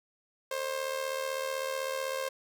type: tone with amplitude modulation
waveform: sawtooth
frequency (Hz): 530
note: C5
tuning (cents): +22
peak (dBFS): -25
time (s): 0.51-2.29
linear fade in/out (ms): 5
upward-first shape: sine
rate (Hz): 75.9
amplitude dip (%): 65
effects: none